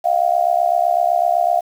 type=tone with amplitude modulation; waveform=sine; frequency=698 Hz; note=F5; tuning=1 cent flat; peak=-9 dBFS; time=0.04-1.61 s; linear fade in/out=20 ms; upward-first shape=sine; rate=67.9 Hz; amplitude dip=95%; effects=7-bit